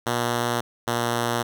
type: tone pair in turn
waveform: 5% pulse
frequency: 119.6 / 118.71 Hz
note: A#2 / A#2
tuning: +45 / +32 cents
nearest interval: unison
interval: 13 cents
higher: first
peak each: -11 dBFS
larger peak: neither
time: 0.06-0.61 / 0.87-1.43 s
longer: second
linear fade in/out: 10 ms
effects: none